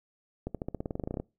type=accelerating click train; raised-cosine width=2 ms; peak=-20 dBFS; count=16; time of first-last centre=0.47-1.2 s; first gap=77 ms; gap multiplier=0.93; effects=noise-tail reverb RT60 0.3 s tail -25 dB re dry